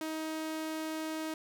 sawtooth tone, 315.6 Hz, D#4, 25 cents sharp, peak -31 dBFS, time 0.01-1.34 s, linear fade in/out 2 ms, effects none

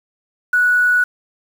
sine tone with quantisation, 1471 Hz, F#6, 11 cents flat, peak -11 dBFS, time 0.53-1.04 s, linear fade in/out 5 ms, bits 6, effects none

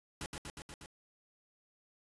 pink noise with echo, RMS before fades -41 dBFS, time 0.21-0.26 s, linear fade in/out 0 ms, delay 120 ms, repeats 5, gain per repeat -2 dB, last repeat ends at 0.86 s, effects resampled to 24000 Hz

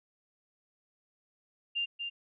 sine tone with echo, 2794 Hz, F7, in tune, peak -29 dBFS, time 1.75-1.86 s, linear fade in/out 20 ms, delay 240 ms, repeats 1, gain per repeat -5 dB, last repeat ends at 2.1 s, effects none

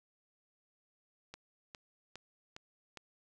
click train, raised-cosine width 0.2 ms, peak -29 dBFS, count 5, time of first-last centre 1.34-2.973 s, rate 2.45 Hz, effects none

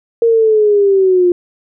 sine linear sweep, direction down, 466.2 to 350 Hz, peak -7 dBFS, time 0.22-1.32 s, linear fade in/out 2 ms, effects none

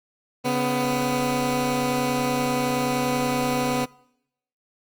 15% pulse tone pair together, 140 / 249.5 Hz, C#3 / B3, +18 / +18 cents, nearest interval minor seventh, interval 1000 cents, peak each -22 / -16 dBFS, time 0.44-3.86 s, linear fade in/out 20 ms, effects noise-tail reverb RT60 0.8 s tail -24 dB re dry + Opus 24 kbps

